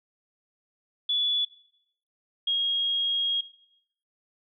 sine tone pair in turn, 3430 / 3272 Hz, A7 / G#7, -45 / -26 cents, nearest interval minor second, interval 81 cents, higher first, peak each -23 dBFS, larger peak neither, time 1.09-1.45 / 2.47-3.41 s, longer second, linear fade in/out 5 ms, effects noise-tail reverb RT60 0.7 s tail -17 dB re dry

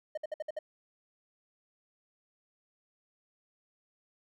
triangle tone bursts, 615 Hz, D#5, 20 cents flat, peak -31 dBFS, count 6, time 0.15-0.59 s, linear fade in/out 5 ms, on 25 ms, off 58 ms, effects none

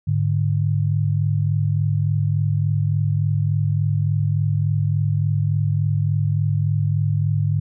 sine tone pair together, 103.83 / 147.31 Hz, G#2 / D3, 0 / +6 cents, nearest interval tritone, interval 606 cents, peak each -19 / -20 dBFS, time 0.07-7.6 s, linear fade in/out 10 ms, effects none

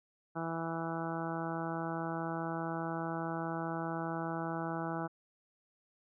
harmonic tone, 164.81 Hz, E3, in tune, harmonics 1 / 2 / 3 / 4 / 5 / 6 / 7 / 8 / 9, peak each -40 / -40 / -46 / -43 / -42 / -47 / -48 / -45 / -47 dBFS, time 0.35-5.08 s, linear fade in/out 20 ms, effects none

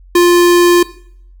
square tone, 349.8 Hz, F4, 3 cents sharp, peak -6 dBFS, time 0.15-0.83 s, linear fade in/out 5 ms, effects noise-tail reverb RT60 0.6 s tail -18 dB re dry + added 45 Hz sine -37 dBFS peak until 1.4 s

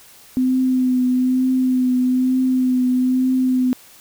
sine tone with vibrato, 255.1 Hz, C4, 44 cents flat, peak -14 dBFS, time 0.37-3.73 s, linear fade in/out 0 ms, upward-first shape triangle, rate 1.1 Hz, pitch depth 26 cents each way, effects white hiss -46 dBFS RMS until 4 s

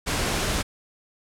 pink noise, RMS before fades -25 dBFS, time 0.06-0.63 s, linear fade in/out 20 ms, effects low-pass 10000 Hz 12 dB/octave

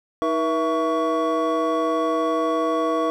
triangle tone cluster, 316.7 / 480.3 / 661 / 1122 Hz, D#4 / B4 / E5 / C#6, +31 / -48 / +5 / +21 cents, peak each -23 dBFS, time 0.22-3.1 s, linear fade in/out 0 ms, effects none

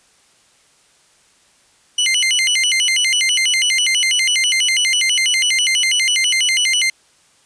sawtooth tone with vibrato, 2489 Hz, D#7, in tune, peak -10 dBFS, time 1.98-6.9 s, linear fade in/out 5 ms, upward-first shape square, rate 6.1 Hz, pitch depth 300 cents each way, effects white hiss -54 dBFS RMS until 7.45 s + resampled to 22050 Hz

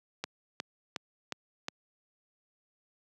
click train, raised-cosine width 0.2 ms, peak -16 dBFS, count 5, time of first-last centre 0.24-1.684 s, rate 2.77 Hz, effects high-pass 150 Hz 12 dB/octave

